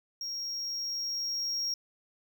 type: tone with level ramp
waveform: triangle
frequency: 5588 Hz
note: F8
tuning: in tune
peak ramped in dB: -33 to -28 dBFS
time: 0.21-1.74 s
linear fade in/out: 2 ms
effects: none